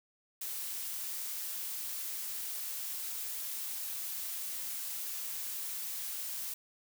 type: noise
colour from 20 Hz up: blue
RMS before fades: -39 dBFS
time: 0.41-6.54 s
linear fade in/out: 5 ms
effects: none